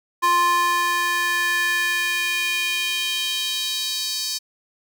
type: tone with high-pass filter sweep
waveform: square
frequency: 349.2 Hz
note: F4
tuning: in tune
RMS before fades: -22 dBFS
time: 0.22-4.39 s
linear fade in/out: 20 ms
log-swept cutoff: 1000 to 4800 Hz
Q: 2.9
effects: none